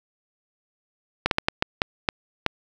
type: slowing click train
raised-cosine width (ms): 0.3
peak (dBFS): -3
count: 8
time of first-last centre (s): 1.26-2.463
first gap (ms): 52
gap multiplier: 1.39
effects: 7-bit